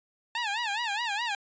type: tone with vibrato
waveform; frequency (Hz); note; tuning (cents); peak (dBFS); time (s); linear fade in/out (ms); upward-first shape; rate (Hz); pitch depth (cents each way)
15% pulse; 880; A5; 0; -22; 0.35-1.35; 2; sine; 4.8; 170
effects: resampled to 16000 Hz